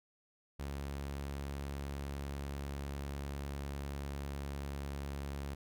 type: tone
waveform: sawtooth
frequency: 70.1 Hz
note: C#2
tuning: 20 cents sharp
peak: -35 dBFS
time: 0.59-5.55 s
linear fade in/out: 10 ms
effects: none